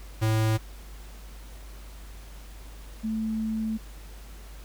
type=tone pair in turn; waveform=square / sine; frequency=110 / 220 Hz; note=A2 / A3; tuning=0 / 0 cents; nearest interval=octave; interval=1200 cents; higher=second; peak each=-22 / -26 dBFS; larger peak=first; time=0.21-0.58 / 3.03-3.78 s; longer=second; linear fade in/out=20 ms; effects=added 50 Hz sine -41 dBFS peak until 4.64 s + pink hiss -51 dBFS RMS until 4.64 s